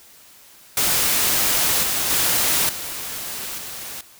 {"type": "noise with level steps", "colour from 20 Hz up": "white", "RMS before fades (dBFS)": [-19, -22, -19, -30, -33], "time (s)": [0.77, 4.01], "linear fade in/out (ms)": 2, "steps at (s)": [1.83, 2.1, 2.69, 3.58], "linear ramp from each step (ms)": 2, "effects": ["white hiss -48 dBFS RMS until 4.19 s"]}